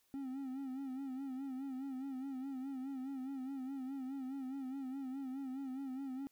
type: tone with vibrato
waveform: triangle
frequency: 266.3 Hz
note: C4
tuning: 31 cents sharp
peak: -38 dBFS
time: 0.14-6.27 s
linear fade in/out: 0 ms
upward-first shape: sine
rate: 4.8 Hz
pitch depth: 74 cents each way
effects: white hiss -75 dBFS RMS until 6.31 s